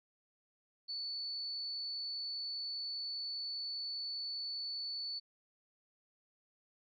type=tone; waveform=sine; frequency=4465 Hz; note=C#8; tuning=12 cents sharp; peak=-38 dBFS; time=0.88-5.2 s; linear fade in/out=20 ms; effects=none